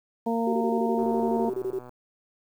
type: harmonic tone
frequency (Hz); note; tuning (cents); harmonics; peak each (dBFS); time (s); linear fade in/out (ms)
230; A#3; -23; 1 / 2 / 3 / 4; -26 / -29 / -31 / -32; 0.26-1.5; 10
type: tone bursts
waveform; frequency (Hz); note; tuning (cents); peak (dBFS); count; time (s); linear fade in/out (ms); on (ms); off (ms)
sine; 381; G4; -49; -26; 16; 0.47-1.788; 2; 58; 26
type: click train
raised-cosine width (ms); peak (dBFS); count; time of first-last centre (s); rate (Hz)
1; -31; 113; 0.99-1.893; 124
effects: 9-bit